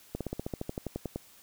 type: slowing click train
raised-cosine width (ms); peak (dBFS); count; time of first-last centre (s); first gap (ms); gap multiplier
2; -20; 14; 0.15-1.16; 57; 1.05
effects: white hiss -57 dBFS RMS until 1.42 s